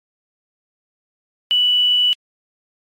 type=tone with quantisation; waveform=sine; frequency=2960 Hz; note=F#7; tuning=in tune; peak=-12 dBFS; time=1.51-2.13 s; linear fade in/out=0 ms; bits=7; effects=MP3 64 kbps